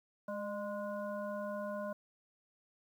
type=harmonic tone with a mistuned harmonic; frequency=207.7 Hz; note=G#3; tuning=in tune; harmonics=1 / 3 / 5 / 7; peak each=-43 / -39 / -46 / -49 dBFS; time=0.28-1.93 s; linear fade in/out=5 ms; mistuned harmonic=3; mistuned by=-44 cents; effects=11-bit